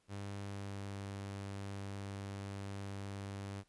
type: tone with pitch glide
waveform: sawtooth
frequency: 100 to 99.08 Hz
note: G2 to G2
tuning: +35 to +19 cents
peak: -38 dBFS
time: 0.08-3.64 s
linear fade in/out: 50 ms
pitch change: -16 cents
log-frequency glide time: 0.41-0.96 s
effects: pink hiss -75 dBFS RMS until 3.68 s + resampled to 24000 Hz